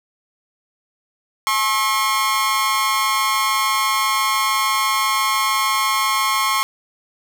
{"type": "tone with amplitude modulation", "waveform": "sawtooth", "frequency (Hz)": 1079, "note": "C#6", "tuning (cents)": -47, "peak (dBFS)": -9, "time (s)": [1.47, 6.63], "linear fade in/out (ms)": 0, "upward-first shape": "sine", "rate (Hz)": 226, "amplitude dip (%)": 80, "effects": []}